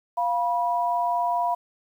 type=tone pair together; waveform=sine; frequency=698.5 / 973.9 Hz; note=F5 / B5; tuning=0 / -24 cents; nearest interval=tritone; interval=576 cents; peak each=-24 dBFS; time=0.17-1.55 s; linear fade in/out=10 ms; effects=9-bit